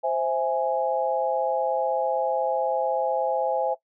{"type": "chord", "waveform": "sine", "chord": "C augmented", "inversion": "none", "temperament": "equal", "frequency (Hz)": [523.3, 659.3, 830.6], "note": ["C5", "E5", "G#5"], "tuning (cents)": [0, 0, 0], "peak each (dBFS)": -26, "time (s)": [0.03, 3.75], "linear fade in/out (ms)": 20, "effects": ["noise-tail reverb RT60 0.1 s tail -17 dB re dry"]}